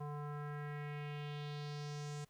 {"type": "tone with low-pass filter sweep", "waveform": "square", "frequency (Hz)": 147, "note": "D3", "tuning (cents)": 2, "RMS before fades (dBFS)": -44, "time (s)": [0, 2.25], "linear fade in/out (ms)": 10, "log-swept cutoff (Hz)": [970, 7700], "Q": 2.5, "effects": ["pink hiss -73 dBFS RMS until 2.29 s"]}